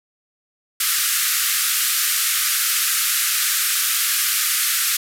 white band-pass noise, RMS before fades -20 dBFS, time 0.8-4.97 s, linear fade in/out 5 ms, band 1200 to 15000 Hz, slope 96 dB/octave, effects none

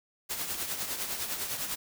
white noise with tremolo, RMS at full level -32 dBFS, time 0.29-1.76 s, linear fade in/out 20 ms, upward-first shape triangle, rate 9.9 Hz, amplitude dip 60%, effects none

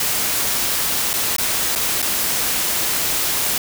white noise with dropouts, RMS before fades -20 dBFS, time 0-3.58 s, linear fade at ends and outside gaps 2 ms, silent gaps 1.132-1.138 / 1.365-1.383 / 1.753-1.758 / 2.019-2.025 s, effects none

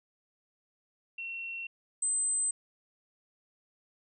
sine tone pair in turn, 2721 / 8154 Hz, F7 / C9, -46 / -46 cents, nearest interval octave + perfect fifth, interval 1900 cents, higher second, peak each -36 / -27 dBFS, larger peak second, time 1.18-1.67 / 2.02-2.51 s, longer neither, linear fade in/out 5 ms, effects none

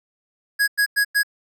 square tone bursts, 1661.2 Hz, G#6, in tune, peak -16 dBFS, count 4, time 0.59-1.233 s, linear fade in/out 20 ms, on 88 ms, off 97 ms, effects none

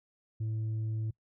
sine tone, 110 Hz, A2, in tune, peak -28 dBFS, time 0.4-1.11 s, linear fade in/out 10 ms, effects noise-tail reverb RT60 0.1 s tail -24 dB re dry + tanh soft clip ceiling -30 dBFS

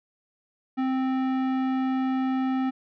sine tone with tanh clipping, 261.6 Hz, C4, in tune, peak -25 dBFS, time 0.77-2.71 s, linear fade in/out 20 ms, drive 16 dB, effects none

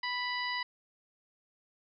harmonic tone with a mistuned harmonic, 987.8 Hz, B5, in tune, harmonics 1 / 2 / 3 / 4 / 5, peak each -37 / -35 / -42 / -43 / -41 dBFS, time 0.03-0.63 s, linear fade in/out 5 ms, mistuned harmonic 5, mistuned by -23 cents, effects none

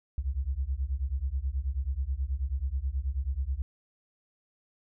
sine beating tone pair, 62.5 / 71.8 Hz, B1 / D2, +21 / -39 cents, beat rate 9.3 Hz, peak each -31 dBFS, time 0.18-3.62 s, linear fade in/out 0 ms, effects none

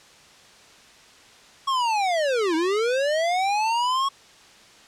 square linear two-way sweep, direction down then up, 1108.7 to 310.7 to 1108.7 Hz, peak -21 dBFS, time 1.67-4.09 s, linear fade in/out 10 ms, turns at 2.55 s, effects white hiss -50 dBFS RMS until 4.87 s + low-pass 6000 Hz 12 dB/octave

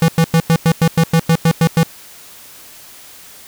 square tone bursts, 164.3 Hz, E3, 5 cents flat, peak -9 dBFS, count 12, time 0.02-1.832 s, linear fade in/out 2 ms, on 63 ms, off 96 ms, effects white hiss -39 dBFS RMS until 3.47 s

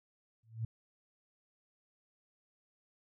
sine tone with exponential growth, 112.7 Hz, A2, 42 cents sharp, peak -30 dBFS, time 0.43-0.65 s, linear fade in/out 5 ms, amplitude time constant 46 ms, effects none

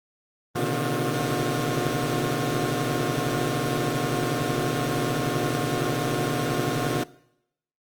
15% pulse tone cluster, 120.1 / 133 / 144.4 / 155 / 357.8 Hz, B2 / C3 / D3 / D#3 / F4, -48 / +29 / -29 / -6 / +42 cents, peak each -24 dBFS, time 0.55-7.04 s, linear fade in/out 10 ms, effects noise-tail reverb RT60 0.8 s tail -21 dB re dry + Opus 24 kbps

